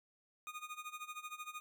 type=tone with tremolo; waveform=25% pulse; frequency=1231 Hz; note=D#6; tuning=19 cents flat; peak=-38 dBFS; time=0.47-1.6 s; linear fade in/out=0 ms; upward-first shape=sine; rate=13 Hz; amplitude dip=85%; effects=none

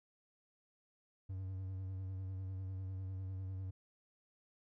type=tone with vibrato; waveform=triangle; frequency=94.6 Hz; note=F#2; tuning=39 cents sharp; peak=-38 dBFS; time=1.29-3.71 s; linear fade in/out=10 ms; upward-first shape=sine; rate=10 Hz; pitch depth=30 cents each way; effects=none

